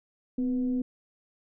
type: tone with frequency modulation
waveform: sine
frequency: 253.4 Hz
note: B3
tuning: 45 cents sharp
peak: -25 dBFS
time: 0.38-0.82 s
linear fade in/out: 5 ms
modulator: 236 Hz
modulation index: 0.32
effects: none